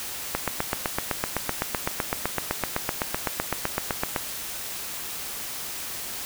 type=click train; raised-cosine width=0.5 ms; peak=-8 dBFS; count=31; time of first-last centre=0.35-4.162 s; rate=7.87 Hz; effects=white hiss -34 dBFS RMS until 6.25 s